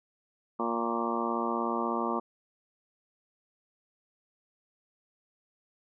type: harmonic tone with a mistuned harmonic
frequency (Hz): 116.54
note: A#2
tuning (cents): 0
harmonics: 2 / 3 / 4 / 5 / 6 / 7 / 8 / 9 / 10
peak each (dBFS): -34 / -35 / -38 / -39 / -39 / -40 / -36 / -37 / -35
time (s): 0.59-2.2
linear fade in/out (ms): 10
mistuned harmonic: 9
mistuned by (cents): +37
effects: none